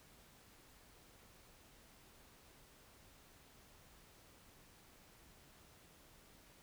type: silence
effects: pink hiss -64 dBFS RMS until 6.62 s